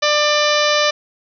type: harmonic tone with a mistuned harmonic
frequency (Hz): 595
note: D5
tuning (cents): +22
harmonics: 1 / 2 / 3 / 4 / 5 / 6 / 7 / 8 / 9 / 10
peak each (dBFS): -17 / -20 / -22 / -23 / -24 / -25 / -25 / -26 / -27 / -27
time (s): 0.02-0.91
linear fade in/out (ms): 10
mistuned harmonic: 7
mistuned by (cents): -58
effects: none